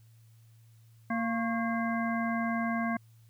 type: harmonic tone with a mistuned harmonic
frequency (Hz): 230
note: A#3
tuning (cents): -23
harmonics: 1 / 3 / 5 / 7 / 9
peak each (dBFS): -30 / -35 / -37 / -38 / -40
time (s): 1.1-2.97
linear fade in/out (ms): 5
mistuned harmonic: 5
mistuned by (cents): -84
effects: added 113 Hz sine -55 dBFS peak until 3.29 s + white hiss -70 dBFS RMS until 3.29 s